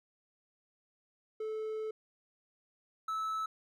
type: tone pair in turn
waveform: triangle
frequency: 435.6 / 1305.3 Hz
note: A4 / E6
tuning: -17 / -17 cents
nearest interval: octave + perfect fifth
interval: 1900 cents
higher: second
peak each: -33 / -31 dBFS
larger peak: second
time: 1.4-1.91 / 3.08-3.46 s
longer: first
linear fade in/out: 5 ms
effects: none